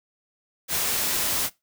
white noise, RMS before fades -25 dBFS, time 0.68-1.5 s, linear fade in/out 50 ms, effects noise-tail reverb RT60 0.2 s tail -20 dB re dry

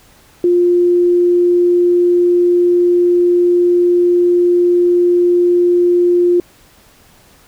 sine tone, 351.9 Hz, F4, 13 cents sharp, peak -8 dBFS, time 0.44-6.4 s, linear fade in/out 2 ms, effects pink hiss -47 dBFS RMS until 7.47 s

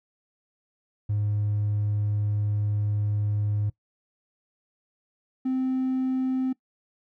triangle tone pair in turn, 104 / 259.8 Hz, G#2 / C4, +3 / -12 cents, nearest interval octave + major third, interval 1585 cents, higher second, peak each -20 dBFS, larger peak neither, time 1.09-3.7 / 5.45-6.53 s, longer first, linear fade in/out 10 ms, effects noise-tail reverb RT60 0.1 s tail -22 dB re dry + tanh soft clip ceiling -18 dBFS

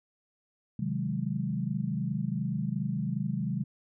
sine chord, Ab dominant seventh, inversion first, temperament equal, 130.81 / 155.56 / 185 / 207.7 Hz, C3 / Eb3 / Gb3 / Ab3, 0 / 0 / 0 / 0 cents, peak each -34 dBFS, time 0.79-3.64 s, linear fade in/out 5 ms, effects none

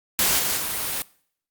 white noise with level steps, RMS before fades -20 / -24 / -27 dBFS, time 0.19-1.02 s, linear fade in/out 0 ms, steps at 0.38 / 0.56 s, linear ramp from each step 20 ms, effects noise-tail reverb RT60 0.6 s tail -22 dB re dry + Opus 48 kbps

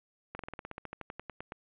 slowing click train, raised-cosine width 0.5 ms, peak -25 dBFS, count 17, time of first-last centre 0.35-1.521 s, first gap 42 ms, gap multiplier 1.07, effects resampled to 8000 Hz + 9-bit

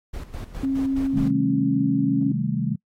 brown noise with tremolo, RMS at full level -32 dBFS, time 0.13-1.31 s, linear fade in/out 10 ms, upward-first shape square, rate 4.8 Hz, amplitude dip 70%
sine tone with pitch glide, 269.6 to 274.3 Hz, C#4 to C#4, -48 to -18 cents, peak -20 dBFS, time 0.63-2.32 s, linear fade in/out 5 ms, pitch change +30 cents, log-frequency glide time 0.95-1.96 s
sine chord, A half-diminished seventh, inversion first, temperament just, 132 / 158.4 / 198 / 220 Hz, C3 / Eb3 / G3 / A3, +16 / +31 / +18 / 0 cents, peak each -27 dBFS, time 1.13-2.76 s, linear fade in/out 10 ms
effects noise-tail reverb RT60 0.1 s tail -25 dB re dry + AAC 48 kbps

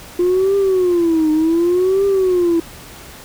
sine tone with vibrato, 350 Hz, F4, 4 cents sharp, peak -10 dBFS, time 0.19-2.6 s, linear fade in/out 5 ms, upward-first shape triangle, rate 0.67 Hz, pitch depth 230 cents each way, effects tanh soft clip ceiling -9 dBFS + pink hiss -37 dBFS RMS until 3.24 s

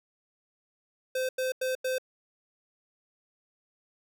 square tone bursts, 516 Hz, C5, 24 cents flat, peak -28 dBFS, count 4, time 1.15-1.983 s, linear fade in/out 5 ms, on 140 ms, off 91 ms, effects none

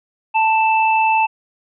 sine tone pair together, 883 / 2646 Hz, A5 / E7, +6 / +6 cents, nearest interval octave + perfect fifth, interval 1900 cents, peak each -13 / -19 dBFS, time 0.34-1.27 s, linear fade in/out 20 ms, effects none

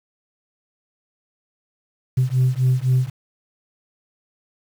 sine beating tone pair, 126.6 / 130.5 Hz, B2 / C3, +43 / -4 cents, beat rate 3.9 Hz, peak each -17 dBFS, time 2.17-3.1 s, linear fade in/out 10 ms, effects tanh soft clip ceiling -11 dBFS + 7-bit

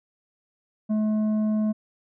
sine tone with tanh clipping, 214.7 Hz, A3, 42 cents flat, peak -22 dBFS, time 0.89-1.73 s, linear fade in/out 20 ms, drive 7 dB, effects none

